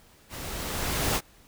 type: noise with level ramp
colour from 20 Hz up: pink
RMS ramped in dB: -39 to -24 dBFS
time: 0.29-1.21 s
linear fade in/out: 50 ms
effects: pink hiss -57 dBFS RMS until 1.47 s

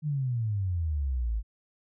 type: exponential sweep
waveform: sine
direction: down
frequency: 155.56 to 51.3 Hz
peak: -26 dBFS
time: 0.02-1.43 s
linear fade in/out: 50 ms
effects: none

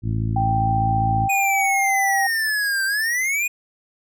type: harmonic tone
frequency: 55 Hz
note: A1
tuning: in tune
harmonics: 1 / 2 / 3 / 4 / 5 / 6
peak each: -28 / -21 / -30 / -31 / -34 / -36 dBFS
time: 0.02-1.29 s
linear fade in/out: 50 ms
type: tone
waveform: sine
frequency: 784 Hz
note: G5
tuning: in tune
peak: -19 dBFS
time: 0.36-2.27 s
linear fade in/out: 5 ms
type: exponential two-way sweep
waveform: square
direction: down then up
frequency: 2489 to 1557 to 2489 Hz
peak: -20 dBFS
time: 1.29-3.48 s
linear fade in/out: 10 ms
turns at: 2.85 s
effects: none

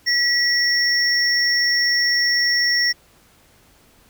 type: tone pair together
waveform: triangle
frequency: 1939 / 5484 Hz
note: B6 / F8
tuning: -32 / -32 cents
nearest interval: octave + tritone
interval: 1800 cents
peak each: -17 dBFS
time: 0.06-2.93 s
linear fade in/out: 20 ms
effects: pink hiss -54 dBFS RMS until 4.09 s

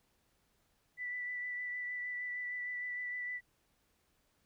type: tone with vibrato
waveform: sine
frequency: 1975.5 Hz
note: B6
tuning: in tune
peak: -37 dBFS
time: 0.97-3.41 s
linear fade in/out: 50 ms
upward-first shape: sine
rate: 6.5 Hz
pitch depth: 14 cents each way
effects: pink hiss -75 dBFS RMS until 4.45 s

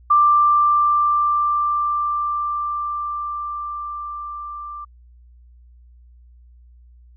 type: tone with level ramp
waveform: sine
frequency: 1181 Hz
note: D6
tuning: 9 cents sharp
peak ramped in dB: -10 to -30 dBFS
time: 0.1-4.85 s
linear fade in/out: 10 ms
effects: added 60 Hz sine -45 dBFS peak until 7.16 s

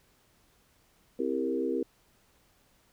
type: chord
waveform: sine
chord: C dominant seventh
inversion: none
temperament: equal with one note detuned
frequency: 261.6 / 329.6 / 397 / 466.2 Hz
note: C4 / E4 / G4 / Bb4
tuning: 0 / 0 / +22 / 0 cents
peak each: -33 dBFS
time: 1.19-1.83 s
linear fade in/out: 5 ms
effects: pink hiss -66 dBFS RMS until 2.92 s

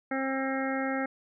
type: harmonic tone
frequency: 267.2 Hz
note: C4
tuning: 36 cents sharp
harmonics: 1 / 2 / 3 / 5 / 6 / 7 / 8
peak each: -31 / -34 / -36 / -38 / -39 / -39 / -40 dBFS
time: 0.11-1.06 s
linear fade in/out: 5 ms
effects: none

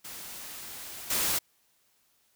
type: noise with level steps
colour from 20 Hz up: white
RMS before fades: -42 / -28 dBFS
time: 0.04-1.39 s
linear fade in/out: 10 ms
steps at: 1.1 s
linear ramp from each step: 5 ms
effects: white hiss -69 dBFS RMS until 2.35 s

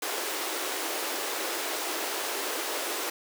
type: high-pass noise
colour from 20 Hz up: pink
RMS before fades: -32 dBFS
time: 0.02-3.1 s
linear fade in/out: 5 ms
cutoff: 310 Hz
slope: 48 dB/octave
effects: none

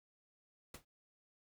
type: noise with exponential decay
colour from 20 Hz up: pink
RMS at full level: -45 dBFS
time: 0.74-0.85 s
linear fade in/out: 5 ms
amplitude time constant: 23 ms
effects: none

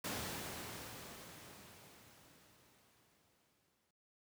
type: noise with exponential decay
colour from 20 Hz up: pink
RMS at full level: -40 dBFS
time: 0.04-3.91 s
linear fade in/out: 5 ms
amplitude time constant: 840 ms
effects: noise-tail reverb RT60 0.4 s tail -23 dB re dry + high-pass 100 Hz 12 dB/octave

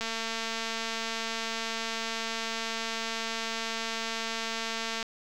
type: click train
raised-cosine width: 0.2 ms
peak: -16 dBFS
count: 1135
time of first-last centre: 0.01-5.028 s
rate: 226 Hz
effects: 9-bit

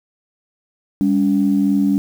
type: tone pair together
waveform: sine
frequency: 200.1 / 283.5 Hz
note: G3 / C#4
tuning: +36 / +39 cents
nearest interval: tritone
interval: 603 cents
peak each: -15 dBFS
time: 1.01-1.98 s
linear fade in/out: 0 ms
effects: tanh soft clip ceiling -5 dBFS + 7-bit

